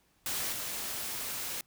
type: noise with level steps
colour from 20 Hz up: white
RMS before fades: -34 / -37 dBFS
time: 0.26-1.61 s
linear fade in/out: 2 ms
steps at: 0.52 s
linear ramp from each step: 10 ms
effects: pink hiss -69 dBFS RMS until 1.66 s